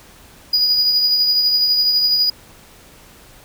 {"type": "tone with tremolo", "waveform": "triangle", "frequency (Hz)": 4913, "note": "D#8", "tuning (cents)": -23, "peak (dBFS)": -10, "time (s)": [0.53, 2.3], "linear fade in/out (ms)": 5, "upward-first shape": "triangle", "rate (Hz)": 12, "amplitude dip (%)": 40, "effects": ["pink hiss -45 dBFS RMS until 3.44 s"]}